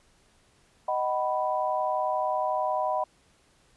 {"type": "chord", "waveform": "sine", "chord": "B major", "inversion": "first", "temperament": "equal with one note detuned", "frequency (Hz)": [622.3, 753.4, 987.8], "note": ["D#5", "F#5", "B5"], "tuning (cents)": [0, 31, 0], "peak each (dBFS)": -29, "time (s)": [0.88, 3.04], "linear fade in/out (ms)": 5, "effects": ["pink hiss -63 dBFS RMS until 3.76 s", "resampled to 24000 Hz"]}